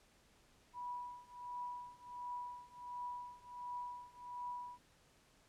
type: tone with tremolo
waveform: sine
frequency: 979 Hz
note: B5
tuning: 15 cents flat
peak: -40 dBFS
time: 0.73-4.79 s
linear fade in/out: 50 ms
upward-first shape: triangle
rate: 1.4 Hz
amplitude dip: 95%
effects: pink hiss -69 dBFS RMS until 5.48 s + low-pass 10000 Hz 12 dB/octave